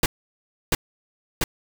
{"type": "noise with echo", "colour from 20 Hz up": "pink", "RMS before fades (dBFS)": -18, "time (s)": [0.03, 0.06], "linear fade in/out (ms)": 2, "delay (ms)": 690, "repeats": 2, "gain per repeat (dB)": -2, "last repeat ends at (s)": 1.44, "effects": []}